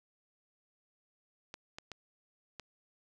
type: clicks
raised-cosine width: 0.2 ms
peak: -26 dBFS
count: 4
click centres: 1.541 / 1.785 / 1.917 / 2.597 s
effects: none